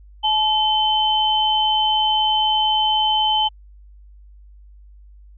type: tone pair together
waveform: sine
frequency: 861 / 3068 Hz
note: A5 / G7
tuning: -38 / -38 cents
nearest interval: octave + minor seventh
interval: 2200 cents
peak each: -18 dBFS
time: 0.23-3.49 s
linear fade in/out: 20 ms
effects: added 50 Hz sine -42 dBFS peak until 5.37 s